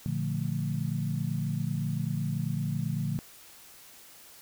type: chord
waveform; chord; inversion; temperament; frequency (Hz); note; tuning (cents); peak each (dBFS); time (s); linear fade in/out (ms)
sine; Bb major seventh; none; equal; 116.54 / 146.83 / 174.61 / 220; Bb2 / D3 / F3 / A3; 0 / 0 / 0 / 0; -34 / -31 / -34 / -37; 0.06-3.19; 0
effects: white hiss -52 dBFS RMS until 4.41 s